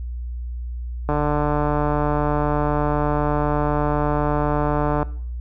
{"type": "click train", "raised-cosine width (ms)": 1, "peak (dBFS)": -8, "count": 584, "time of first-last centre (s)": [1.09, 5.029], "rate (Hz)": 148, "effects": ["noise-tail reverb RT60 0.6 s tail -19 dB re dry", "added 60 Hz sine -26 dBFS peak until 5.4 s"]}